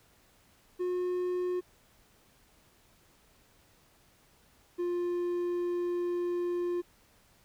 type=tone pair in turn; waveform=triangle; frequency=360 / 351.4 Hz; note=F#4 / F4; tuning=-47 / +11 cents; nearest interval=unison; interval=42 cents; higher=first; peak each=-27 dBFS; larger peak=neither; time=0.79-1.61 / 4.78-6.82 s; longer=second; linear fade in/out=20 ms; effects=pink hiss -64 dBFS RMS until 7.44 s